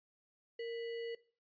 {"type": "tone with sample-and-hold", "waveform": "sine", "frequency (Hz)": 463.9, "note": "A#4", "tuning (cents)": -8, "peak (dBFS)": -38, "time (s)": [0.59, 1.15], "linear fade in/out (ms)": 5, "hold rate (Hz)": 2450, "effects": ["noise-tail reverb RT60 0.4 s tail -19 dB re dry", "resampled to 11025 Hz"]}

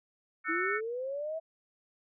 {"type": "chord", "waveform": "sine", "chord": "F# minor seventh", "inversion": "third", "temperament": "equal with one note detuned", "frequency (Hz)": [1318.5, 1480, 1800.1, 2217], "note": ["E6", "F#6", "A6", "C#7"], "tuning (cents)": [0, 0, 39, 0], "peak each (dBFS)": -35, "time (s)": [0.44, 0.81], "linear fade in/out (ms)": 50}
{"type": "linear sweep", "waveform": "sine", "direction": "up", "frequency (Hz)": [315.6, 656], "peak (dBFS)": -33, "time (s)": [0.48, 1.4], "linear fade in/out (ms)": 20}
{"effects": []}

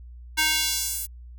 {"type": "tone with high-pass filter sweep", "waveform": "square", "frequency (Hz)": 311.1, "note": "D#4", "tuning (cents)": 0, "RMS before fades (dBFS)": -25, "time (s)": [0.37, 1.07], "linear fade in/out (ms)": 20, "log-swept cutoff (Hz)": [1600, 12000], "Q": 1, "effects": ["added 60 Hz sine -40 dBFS peak until 1.38 s"]}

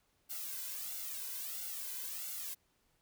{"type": "noise with flanger", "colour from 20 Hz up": "blue", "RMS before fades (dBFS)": -42, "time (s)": [0.29, 2.55], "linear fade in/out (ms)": 20, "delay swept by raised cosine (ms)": [1.4, 2.01], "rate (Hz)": 1.5, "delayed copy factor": 0.8, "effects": ["pink hiss -75 dBFS RMS until 3.01 s"]}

